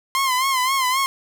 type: tone with vibrato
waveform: sawtooth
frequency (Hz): 1046.5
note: C6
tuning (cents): 0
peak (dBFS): -14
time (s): 0.15-1.06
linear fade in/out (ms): 0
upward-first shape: sine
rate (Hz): 3.8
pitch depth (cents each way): 80
effects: none